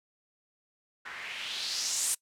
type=noise with low-pass filter sweep; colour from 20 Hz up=blue; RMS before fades=-34 dBFS; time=1.05-2.15 s; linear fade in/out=10 ms; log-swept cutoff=1600 to 9300 Hz; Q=2.8; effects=noise-tail reverb RT60 0.1 s tail -23 dB re dry

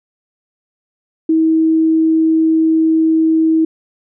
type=tone; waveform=sine; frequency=320.8 Hz; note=E4; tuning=47 cents flat; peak=-9 dBFS; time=1.29-3.65 s; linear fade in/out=5 ms; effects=none

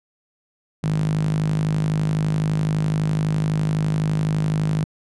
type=tone with high-pass filter; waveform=sawtooth; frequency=51.9 Hz; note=G#1; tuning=in tune; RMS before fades=-21 dBFS; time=0.83-4.84 s; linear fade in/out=0 ms; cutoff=150 Hz; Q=6.8; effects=resampled to 24000 Hz

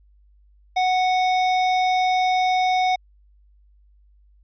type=tone; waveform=square; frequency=739 Hz; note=F#5; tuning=2 cents flat; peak=-18 dBFS; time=0.76-2.96 s; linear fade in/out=10 ms; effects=added 50 Hz sine -52 dBFS peak until 4.43 s + resampled to 11025 Hz

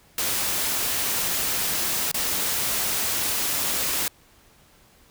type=noise with dropouts; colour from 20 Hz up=white; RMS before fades=-25 dBFS; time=0.18-4.08 s; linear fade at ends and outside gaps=2 ms; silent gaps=2.115-2.143 s; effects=pink hiss -56 dBFS RMS until 5.1 s

